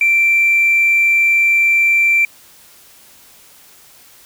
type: tone with hard clipping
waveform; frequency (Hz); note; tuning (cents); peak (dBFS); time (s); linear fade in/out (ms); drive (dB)
sine; 2349; D7; 0; -10; 0.01-2.25; 2; 1
effects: white hiss -45 dBFS RMS until 4.25 s